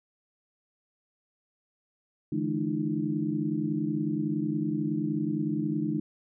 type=tone cluster; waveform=sine; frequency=147.7 / 164.2 / 212.7 / 300.9 / 331.7 Hz; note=D3 / E3 / G#3 / D4 / E4; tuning=+10 / -6 / +42 / +42 / +11 cents; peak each=-35 / -34 / -32 / -30 / -36 dBFS; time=2.32-6 s; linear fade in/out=5 ms; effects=none